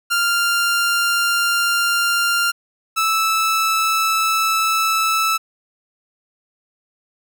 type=tone pair in turn; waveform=sawtooth; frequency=1394 / 1312.6 Hz; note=F6 / E6; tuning=-4 / -8 cents; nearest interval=minor second; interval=104 cents; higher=first; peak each=-12 dBFS; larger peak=neither; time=0.1-2.52 / 2.96-5.38 s; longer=neither; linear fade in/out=20 ms; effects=none